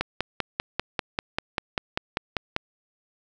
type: click train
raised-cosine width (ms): 0.3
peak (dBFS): -8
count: 14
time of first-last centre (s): 0.01-2.564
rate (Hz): 5.09
effects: none